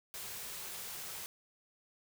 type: band-stop noise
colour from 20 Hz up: white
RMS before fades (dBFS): -44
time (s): 0.14-1.26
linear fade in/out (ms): 0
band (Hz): 230 to 330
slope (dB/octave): 96
effects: none